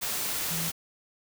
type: tone in noise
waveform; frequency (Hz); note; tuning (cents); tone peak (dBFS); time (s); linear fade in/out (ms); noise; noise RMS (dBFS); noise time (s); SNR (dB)
sine; 164.81; E3; 0; -34; 0.5-0.7; 20; white; -31; 0.01-0.72; -6
effects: none